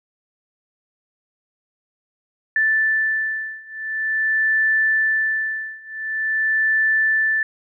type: beating tone pair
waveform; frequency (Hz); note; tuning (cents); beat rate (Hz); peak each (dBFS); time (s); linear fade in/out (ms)
sine; 1760 / 1760.46; A6 / A6; 0 / 0; 0.46; -21 / -20; 2.56-7.43; 2
effects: none